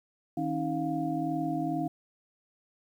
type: tone cluster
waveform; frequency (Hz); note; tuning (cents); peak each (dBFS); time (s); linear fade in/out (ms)
sine; 157.5 / 273.7 / 315.9 / 703; D#3 / C#4 / D#4 / F5; +21 / -22 / +26 / +11; -36 / -33 / -32 / -34; 0.37-1.88; 5
effects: 10-bit